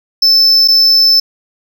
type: tone with dropouts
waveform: triangle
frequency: 5274 Hz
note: E8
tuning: in tune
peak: -4 dBFS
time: 0.22-1.2 s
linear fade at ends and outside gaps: 5 ms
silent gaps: 0.677-0.683 s
effects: none